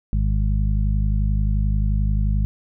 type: harmonic tone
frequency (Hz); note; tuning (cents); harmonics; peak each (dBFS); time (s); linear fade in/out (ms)
51.4; G#1; -17; 1 / 2 / 3 / 4; -18 / -24 / -28 / -30; 0.13-2.45; 0
effects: none